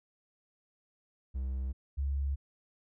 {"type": "tone pair in turn", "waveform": ["triangle", "sine"], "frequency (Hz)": [65.41, 69.4], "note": ["C2", "C#2"], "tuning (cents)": [0, 3], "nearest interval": "minor second", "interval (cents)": 103, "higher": "second", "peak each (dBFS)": [-30, -29], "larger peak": "second", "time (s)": [[1.34, 1.73], [1.97, 2.36]], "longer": "neither", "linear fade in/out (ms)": 20, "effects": []}